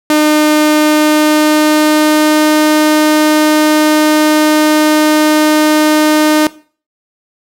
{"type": "tone with pitch glide", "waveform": "sawtooth", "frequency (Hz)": [303.9, 306], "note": ["D#4", "D#4"], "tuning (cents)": [-41, -29], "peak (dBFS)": -3, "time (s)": [0.1, 6.47], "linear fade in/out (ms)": 2, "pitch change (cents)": 12, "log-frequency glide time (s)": [0.6, 2.43], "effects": ["noise-tail reverb RT60 0.4 s tail -18 dB re dry"]}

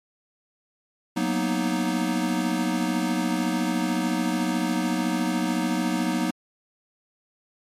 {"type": "chord", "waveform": "square", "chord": "B major seventh", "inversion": "second", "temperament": "equal", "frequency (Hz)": [185, 233.1, 246.9, 311.1], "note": ["F#3", "A#3", "B3", "D#4"], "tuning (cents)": [0, 0, 0, 0], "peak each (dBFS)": [-29, -30, -29, -28], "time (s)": [1.16, 6.31], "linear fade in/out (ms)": 10, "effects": ["low-pass 12000 Hz 12 dB/octave", "MP3 64 kbps"]}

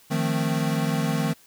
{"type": "chord", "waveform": "square", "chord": "F dominant seventh", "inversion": "third", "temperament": "equal", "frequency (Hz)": [155.56, 174.61, 220, 261.6], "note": ["Eb3", "F3", "A3", "C4"], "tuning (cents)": [0, 0, 0, 0], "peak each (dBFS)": [-26, -30, -29, -31], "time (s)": [0.1, 1.34], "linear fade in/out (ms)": 20, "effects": ["white hiss -55 dBFS RMS until 1.46 s"]}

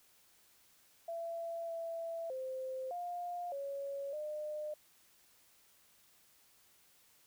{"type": "tone with pitch steps", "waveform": "sine", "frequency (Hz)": [671, 665, 521, 705, 557, 605], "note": ["E5", "E5", "C5", "F5", "C#5", "D#5"], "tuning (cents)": [31, 15, -7, 16, 8, -49], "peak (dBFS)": -38, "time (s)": [1.08, 4.74], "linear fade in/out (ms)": 5, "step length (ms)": 610, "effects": ["white hiss -67 dBFS RMS until 7.26 s"]}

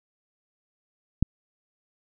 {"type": "click", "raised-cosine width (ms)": 5, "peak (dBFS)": -7, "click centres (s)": 1.226, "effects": []}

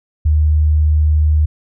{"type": "tone", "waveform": "sine", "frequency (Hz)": 76.4, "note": "D#2", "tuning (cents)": -31, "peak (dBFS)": -9, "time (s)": [0.25, 1.46], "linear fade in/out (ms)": 10, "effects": []}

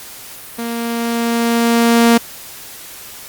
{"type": "tone with level ramp", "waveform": "sawtooth", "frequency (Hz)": 233.1, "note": "A#3", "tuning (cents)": 0, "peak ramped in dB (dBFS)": [-17, -3], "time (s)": [0.58, 2.18], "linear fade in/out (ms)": 10, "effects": ["white hiss -34 dBFS RMS until 3.28 s", "Opus 48 kbps"]}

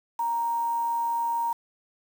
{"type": "tone with quantisation", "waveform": "sine", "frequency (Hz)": 932.3, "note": "A#5", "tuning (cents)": 0, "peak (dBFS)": -24, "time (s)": [0.19, 1.53], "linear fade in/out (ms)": 5, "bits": 7, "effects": []}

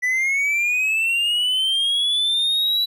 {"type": "linear sweep", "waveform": "triangle", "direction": "up", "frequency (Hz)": [1969, 3951], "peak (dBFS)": -16, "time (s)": [0.02, 2.86], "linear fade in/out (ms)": 20, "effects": []}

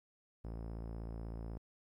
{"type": "tone with low-pass filter", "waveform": "sawtooth", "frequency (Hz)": 56.2, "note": "A1", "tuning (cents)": 37, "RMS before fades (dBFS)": -44, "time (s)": [0.44, 1.58], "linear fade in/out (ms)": 10, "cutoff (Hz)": 790, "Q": 0.69, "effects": ["13-bit"]}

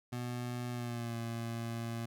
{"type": "tone with pitch glide", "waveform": "25% pulse", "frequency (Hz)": [122.3, 115.77], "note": ["B2", "A#2"], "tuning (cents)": [-16, -11], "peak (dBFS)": -33, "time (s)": [0.12, 2.06], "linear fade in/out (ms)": 10, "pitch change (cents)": -95, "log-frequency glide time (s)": [0.71, 1.16], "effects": []}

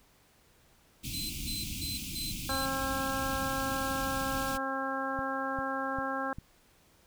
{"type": "band-stop noise", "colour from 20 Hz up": "pink", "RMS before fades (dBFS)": -38, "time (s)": [1.03, 4.58], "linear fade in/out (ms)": 20, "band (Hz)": [330, 2300], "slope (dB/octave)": 96}
{"type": "tone bursts", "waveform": "sawtooth", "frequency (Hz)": 4060, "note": "B7", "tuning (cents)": 47, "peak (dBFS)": -33, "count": 5, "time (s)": [1.13, 2.66], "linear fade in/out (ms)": 10, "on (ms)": 170, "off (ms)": 170}
{"type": "harmonic tone", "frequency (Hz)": 268.1, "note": "C4", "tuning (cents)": 42, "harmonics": [1, 2, 3, 4, 5, 6], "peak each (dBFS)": [-38, -38, -38, -38, -38, -38], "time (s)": [2.49, 6.33], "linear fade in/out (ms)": 2}
{"type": "click train", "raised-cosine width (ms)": 5, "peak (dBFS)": -28, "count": 4, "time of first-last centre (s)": [5.19, 6.385], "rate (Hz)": 2.51}
{"effects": ["pink hiss -64 dBFS RMS until 7.06 s"]}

